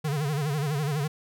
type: tone with vibrato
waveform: square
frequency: 146.83 Hz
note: D3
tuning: in tune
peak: -26 dBFS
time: 0.04-1.08 s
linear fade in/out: 10 ms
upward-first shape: sine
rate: 12 Hz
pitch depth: 120 cents each way
effects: none